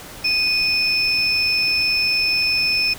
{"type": "tone pair together", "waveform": "sine", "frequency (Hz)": [2489, 5274], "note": ["D#7", "E8"], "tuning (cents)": [0, 0], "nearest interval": "octave + minor second", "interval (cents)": 1300, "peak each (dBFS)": -18, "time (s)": [0.24, 2.94], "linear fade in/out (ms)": 10, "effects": ["tanh soft clip ceiling -10 dBFS", "pink hiss -37 dBFS RMS until 2.98 s"]}